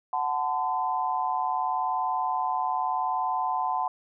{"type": "chord", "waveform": "sine", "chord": "F# diminished", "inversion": "none", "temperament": "equal with one note detuned", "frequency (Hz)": [740, 880, 1020.8], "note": ["F#5", "A5", "C6"], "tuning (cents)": [0, 0, -43], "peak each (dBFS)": -29, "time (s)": [0.13, 3.88], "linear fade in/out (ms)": 2, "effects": []}